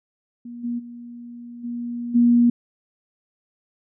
sine tone with level steps, 238.8 Hz, A#3, 42 cents sharp, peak -33 / -23 / -35 / -26 / -12 dBFS, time 0.45-2.5 s, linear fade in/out 5 ms, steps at 0.63 / 0.78 / 1.63 / 2.14 s, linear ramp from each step 20 ms, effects none

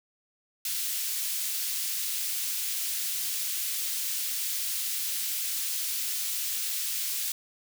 white high-pass noise, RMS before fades -31 dBFS, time 0.65-7.32 s, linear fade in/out 2 ms, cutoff 2800 Hz, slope 12 dB/octave, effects none

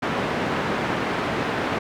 pink band-pass noise, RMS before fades -25 dBFS, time 0.02-1.79 s, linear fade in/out 10 ms, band 170 to 2100 Hz, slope 12 dB/octave, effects none

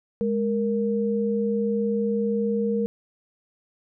sine tone pair together, 207.7 / 466.2 Hz, G#3 / A#4, 0 / 0 cents, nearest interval octave + major second, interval 1400 cents, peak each -24 dBFS, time 0.21-2.86 s, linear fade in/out 0 ms, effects none

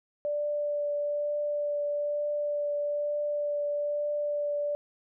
sine tone with vibrato, 586 Hz, D5, 4 cents flat, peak -27 dBFS, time 0.25-4.75 s, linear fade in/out 0 ms, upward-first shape triangle, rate 1.1 Hz, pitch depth 11 cents each way, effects none

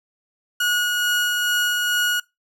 30% pulse tone with tremolo, 1451 Hz, F#6, 34 cents flat, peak -15 dBFS, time 0.6-2.2 s, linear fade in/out 5 ms, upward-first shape sine, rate 2.3 Hz, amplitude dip 25%, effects noise-tail reverb RT60 0.2 s tail -23 dB re dry

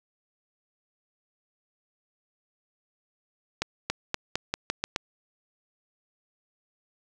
accelerating click train, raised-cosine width 0.2 ms, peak -9 dBFS, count 8, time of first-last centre 3.62-4.961 s, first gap 280 ms, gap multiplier 0.87, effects none

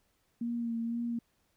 sine tone with vibrato, 233.1 Hz, A#3, in tune, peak -31 dBFS, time 0.41-1.19 s, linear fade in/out 5 ms, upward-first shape sine, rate 2 Hz, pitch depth 27 cents each way, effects pink hiss -74 dBFS RMS until 1.56 s

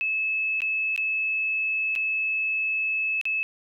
sine tone with dropouts, 2600 Hz, E7, 24 cents flat, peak -23 dBFS, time 0.01-3.43 s, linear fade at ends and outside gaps 0 ms, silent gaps 0.605-0.619 / 0.962-0.977 / 1.953-1.96 / 3.213-3.254 s, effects none

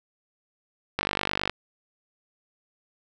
click train, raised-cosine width 0.3 ms, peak -8 dBFS, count 26, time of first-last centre 0.99-1.496 s, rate 49.4 Hz, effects none

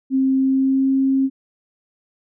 sine tone with pitch glide, 265.5 to 268.1 Hz, C4 to C4, +25 to +42 cents, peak -14 dBFS, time 0.1-1.3 s, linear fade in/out 50 ms, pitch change +17 cents, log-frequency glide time 0.37-0.9 s, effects none

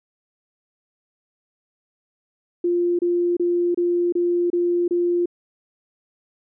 sine tone bursts, 349.2 Hz, F4, in tune, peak -17 dBFS, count 7, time 2.64-5.258 s, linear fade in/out 5 ms, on 350 ms, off 28 ms, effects none

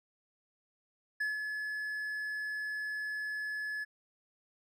triangle tone with ADSR envelope, 1710 Hz, A6, 50 cents flat, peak -28 dBFS, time 1.2-3.85 s, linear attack 9 ms, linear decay 160 ms, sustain -5 dB, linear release 21 ms, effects none

